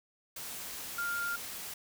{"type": "tone in noise", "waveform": "sine", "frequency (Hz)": 1400, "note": "F6", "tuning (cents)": 4, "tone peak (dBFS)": -32, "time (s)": [0.98, 1.36], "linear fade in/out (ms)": 5, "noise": "white", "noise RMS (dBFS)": -42, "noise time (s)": [0.36, 1.74], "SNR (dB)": 7, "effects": []}